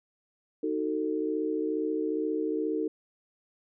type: chord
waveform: sine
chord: D# diminished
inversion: none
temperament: just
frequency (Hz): 311.1 / 373.4 / 448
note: D#4 / F#4 / A4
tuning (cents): 0 / +16 / +31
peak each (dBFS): -30 / -34 / -31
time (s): 0.63-2.88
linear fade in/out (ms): 5
effects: none